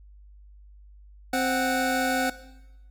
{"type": "tone pair together", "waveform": "25% pulse", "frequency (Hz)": [261.6, 739.1], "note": ["C4", "F#5"], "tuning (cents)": [0, -2], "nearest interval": "octave + tritone", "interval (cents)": 1798, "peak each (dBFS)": [-22, -22], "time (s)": [1.33, 2.3], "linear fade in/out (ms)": 5, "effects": ["noise-tail reverb RT60 1.0 s tail -17 dB re dry", "added 50 Hz sine -47 dBFS peak until 2.9 s"]}